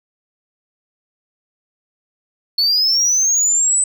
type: linear sweep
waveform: sine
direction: up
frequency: 4364 to 8100 Hz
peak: -10 dBFS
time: 2.58-3.84 s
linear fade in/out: 5 ms
effects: tanh soft clip ceiling -11 dBFS